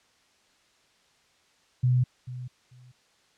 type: tone with echo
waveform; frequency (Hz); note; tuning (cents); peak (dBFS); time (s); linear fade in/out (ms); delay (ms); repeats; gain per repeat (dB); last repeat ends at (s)
sine; 125.4; B2; +27; -19; 1.83-2.04; 10; 440; 2; -15; 2.92
effects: white hiss -64 dBFS RMS until 3.37 s + low-pass 6000 Hz 12 dB/octave